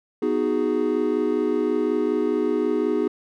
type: chord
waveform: triangle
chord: G# minor seventh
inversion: first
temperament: equal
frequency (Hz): 246.9 / 311.1 / 370 / 415.3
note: B3 / D#4 / F#4 / G#4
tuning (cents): 0 / 0 / 0 / 0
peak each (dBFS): -25 / -23 / -24 / -22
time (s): 0.22-3.08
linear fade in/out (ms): 5
effects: none